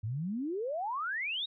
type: exponential sweep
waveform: sine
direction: up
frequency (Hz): 100.4 to 3866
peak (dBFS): -32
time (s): 0.03-1.46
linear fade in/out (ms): 10
effects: none